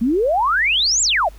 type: exponential two-way sweep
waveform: sine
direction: up then down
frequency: 216.2 to 7760 to 579 Hz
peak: -14 dBFS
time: 0.01-1.29 s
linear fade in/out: 10 ms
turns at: 1.02 s
effects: added 50 Hz sine -37 dBFS peak until 1.38 s + pink hiss -50 dBFS RMS until 1.38 s